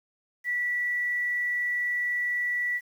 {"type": "tone with quantisation", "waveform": "sine", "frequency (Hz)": 1954, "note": "B6", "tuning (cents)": -19, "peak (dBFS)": -25, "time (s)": [0.44, 2.81], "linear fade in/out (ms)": 50, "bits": 9, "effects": []}